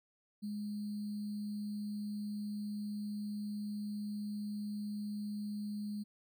sine tone with sample-and-hold, 207.7 Hz, G#3, in tune, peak -37 dBFS, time 0.42-6.04 s, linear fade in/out 20 ms, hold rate 4410 Hz, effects none

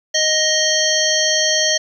harmonic tone with a mistuned harmonic, 622.3 Hz, D#5, in tune, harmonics 1 / 3 / 5 / 7 / 9 / 10, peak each -21 / -21 / -21 / -21 / -21 / -21 dBFS, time 0.14-1.78 s, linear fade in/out 10 ms, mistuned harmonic 5, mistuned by +31 cents, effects 8-bit

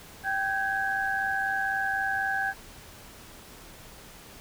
sine tone cluster, 779 / 1549 / 1653 Hz, G5 / G6 / G#6, -11 / -21 / -9 cents, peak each -30 dBFS, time 0.23-2.54 s, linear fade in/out 50 ms, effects pink hiss -48 dBFS RMS until 4.4 s

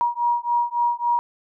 sine beating tone pair, 952 / 955.6 Hz, A#5 / A#5, +36 / +43 cents, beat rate 3.6 Hz, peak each -22 dBFS, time 0.01-1.19 s, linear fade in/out 0 ms, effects none

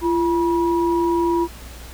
sine tone pair together, 341.8 / 966.1 Hz, F4 / B5, -37 / -38 cents, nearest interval octave + tritone, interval 1799 cents, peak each -17 / -22 dBFS, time 0.01-1.48 s, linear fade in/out 50 ms, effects added 60 Hz sine -37 dBFS peak until 1.93 s + pink hiss -41 dBFS RMS until 1.93 s

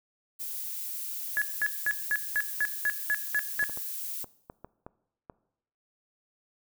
violet noise, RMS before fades -36 dBFS, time 0.39-4.25 s, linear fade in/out 20 ms
sine tone bursts, 1695 Hz, G#6, 35 cents sharp, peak -23 dBFS, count 10, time 1.37-3.64 s, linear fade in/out 0 ms, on 47 ms, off 200 ms
clicks, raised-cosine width 1 ms, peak -28 dBFS, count 8, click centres 3.627 / 3.696 / 3.774 / 4.243 / 4.499 / 4.646 / 4.865 / 5.298 s
effects noise-tail reverb RT60 0.8 s tail -20 dB re dry

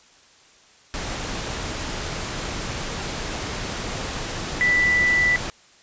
sine tone in noise, 1975.5 Hz, B6, in tune, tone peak -16 dBFS, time 4.61-5.36 s, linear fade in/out 0 ms, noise pink, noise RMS -29 dBFS, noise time 0.94-5.5 s, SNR +10 dB, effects white hiss -53 dBFS RMS until 5.82 s + resampled to 16000 Hz

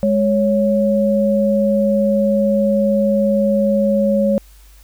sine tone pair together, 207.7 / 554.5 Hz, G#3 / C#5, 0 / 0 cents, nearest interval octave + perfect fourth, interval 1700 cents, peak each -15 dBFS, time 0.03-4.38 s, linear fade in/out 0 ms, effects added 50 Hz sine -42 dBFS peak until 4.83 s + white hiss -51 dBFS RMS until 4.83 s

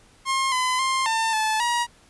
sawtooth tone with pitch steps, 1068 / 1015 / 1056 / 897 / 870 / 954 Hz, C6 / B5 / C6 / A5 / A5 / A#5, +35 / +47 / +16 / +33 / -20 / +40 cents, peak -17 dBFS, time 0.25-1.87 s, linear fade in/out 50 ms, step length 270 ms, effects pink hiss -55 dBFS RMS until 2.09 s + resampled to 24000 Hz

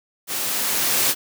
white noise with level ramp, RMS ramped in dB -26 to -18 dBFS, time 0.27-1.15 s, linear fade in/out 50 ms, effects high-pass 150 Hz 12 dB/octave

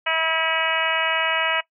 harmonic tone with a mistuned harmonic, 323.6 Hz, E4, 32 cents flat, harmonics 2 / 3 / 4 / 5 / 6 / 7 / 8 / 9, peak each -28 / -28 / -28 / -28 / -28 / -28 / -28 / -28 dBFS, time 0.06-1.61 s, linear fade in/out 10 ms, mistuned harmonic 8, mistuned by -35 cents, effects noise-tail reverb RT60 0.1 s tail -19 dB re dry

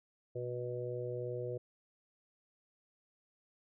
harmonic tone, 122.8 Hz, B2, 9 cents flat, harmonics 1 / 3 / 4 / 5, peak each -42 / -42 / -40 / -47 dBFS, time 0.35-1.58 s, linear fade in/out 10 ms, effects none

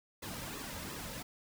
pink noise with flanger, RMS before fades -43 dBFS, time 0.22-1.23 s, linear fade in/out 10 ms, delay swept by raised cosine 1.3 to 2.8 ms, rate 2.8 Hz, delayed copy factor -0.65, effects none

